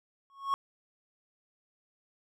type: tone with exponential growth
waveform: triangle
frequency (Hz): 1100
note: C#6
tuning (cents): -14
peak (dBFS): -21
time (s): 0.3-0.54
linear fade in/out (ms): 0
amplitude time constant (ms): 52
effects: none